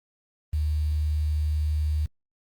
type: tone with quantisation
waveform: sine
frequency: 76 Hz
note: D#2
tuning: 40 cents flat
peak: -22 dBFS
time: 0.53-2.06 s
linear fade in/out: 5 ms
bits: 8
effects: Opus 32 kbps